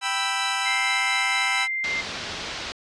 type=chord; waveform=15% pulse; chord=E minor; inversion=first; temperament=equal; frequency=784 / 987.8 / 1318.5 Hz; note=G5 / B5 / E6; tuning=0 / 0 / 0 cents; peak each=-21 dBFS; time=0.01-1.68 s; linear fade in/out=50 ms
type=tone; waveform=sine; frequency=2093 Hz; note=C7; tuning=in tune; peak=-24 dBFS; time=0.65-2.02 s; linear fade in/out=20 ms
type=low-pass noise; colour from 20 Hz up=white; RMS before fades=-33 dBFS; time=1.84-2.72 s; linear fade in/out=0 ms; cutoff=4900 Hz; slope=24 dB/octave
effects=resampled to 22050 Hz